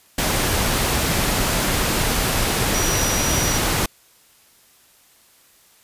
sine tone in noise, 5820 Hz, F#8, 29 cents flat, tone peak -24 dBFS, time 2.74-3.58 s, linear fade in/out 5 ms, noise pink, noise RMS -20 dBFS, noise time 0.18-3.86 s, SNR -7 dB, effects white hiss -54 dBFS RMS until 5.83 s + resampled to 32000 Hz

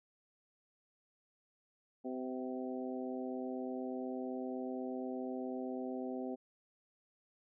harmonic tone with a mistuned harmonic, 128.1 Hz, C3, 36 cents flat, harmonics 2 / 3 / 4 / 5 / 6, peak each -40 / -44 / -46 / -48 / -50 dBFS, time 2.04-6.36 s, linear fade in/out 20 ms, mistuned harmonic 5, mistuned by +33 cents, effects none

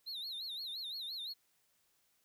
triangle tone with vibrato, 3951 Hz, B7, in tune, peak -39 dBFS, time 0.06-1.34 s, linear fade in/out 20 ms, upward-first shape sine, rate 5.8 Hz, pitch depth 170 cents each way, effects white hiss -75 dBFS RMS until 2.24 s

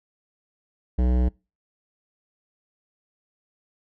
sine tone with hard clipping, 61.9 Hz, B1, 5 cents sharp, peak -20 dBFS, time 0.98-1.29 s, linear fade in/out 10 ms, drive 16 dB, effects noise-tail reverb RT60 0.3 s tail -26 dB re dry

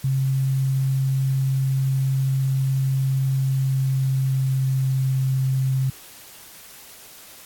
sine tone with pitch glide, 133.9 to 132.29 Hz, C3 to C3, +40 to +19 cents, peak -18 dBFS, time 0.04-5.9 s, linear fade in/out 5 ms, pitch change -21 cents, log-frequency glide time 3.36-5.19 s, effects white hiss -44 dBFS RMS until 7.45 s + AAC 64 kbps

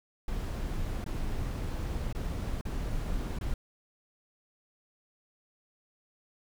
brown noise with dropouts, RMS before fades -33 dBFS, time 0.28-3.54 s, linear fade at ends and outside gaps 2 ms, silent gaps 1.042-1.062 / 2.127-2.149 / 2.612-2.652 / 3.387-3.411 s, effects none

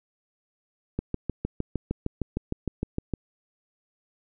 click train, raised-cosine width 3 ms, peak -14 dBFS, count 15, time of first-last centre 0.99-3.137 s, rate 6.52 Hz, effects none

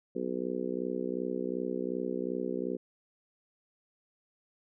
harmonic tone, 62.7 Hz, B1, 27 cents sharp, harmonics 3 / 4 / 5 / 6 / 7 / 8, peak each -40 / -37 / -40 / -36 / -38 / -40 dBFS, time 0.15-2.77 s, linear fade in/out 10 ms, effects none

